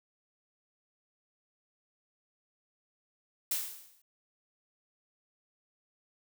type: noise with exponential decay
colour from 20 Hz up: blue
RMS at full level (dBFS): -29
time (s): 3.51-4.02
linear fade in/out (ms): 5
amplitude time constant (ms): 110
effects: none